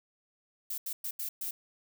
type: noise bursts at uneven times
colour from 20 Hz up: violet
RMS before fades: -36 dBFS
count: 5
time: 0.7-0.78 / 0.86-0.93 / 1.04-1.11 / 1.19-1.29 / 1.41-1.51 s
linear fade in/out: 5 ms
effects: none